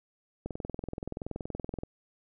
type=click train; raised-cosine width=2 ms; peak=-22 dBFS; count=30; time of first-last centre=0.46-1.834 s; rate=21.1 Hz; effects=none